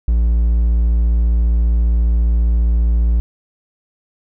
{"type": "tone", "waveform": "triangle", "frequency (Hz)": 57.4, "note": "A#1", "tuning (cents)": -26, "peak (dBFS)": -9, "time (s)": [0.08, 3.2], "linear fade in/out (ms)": 0, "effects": []}